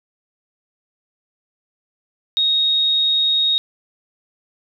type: tone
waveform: sine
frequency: 3750 Hz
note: A#7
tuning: 10 cents sharp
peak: -14 dBFS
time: 2.37-3.58 s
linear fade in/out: 0 ms
effects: 9-bit